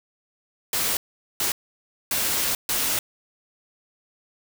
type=noise bursts at uneven times; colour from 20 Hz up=white; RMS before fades=-24 dBFS; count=4; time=0.73-0.97 / 1.4-1.52 / 2.11-2.55 / 2.69-2.99 s; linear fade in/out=2 ms; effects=none